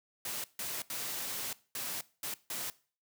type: noise bursts at uneven times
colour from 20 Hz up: white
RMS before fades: -38 dBFS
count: 6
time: 0.25-0.44 / 0.59-0.82 / 0.9-1.53 / 1.75-2.01 / 2.23-2.34 / 2.5-2.7 s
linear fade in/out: 2 ms
effects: noise-tail reverb RT60 0.4 s tail -20 dB re dry + high-pass 100 Hz 12 dB/octave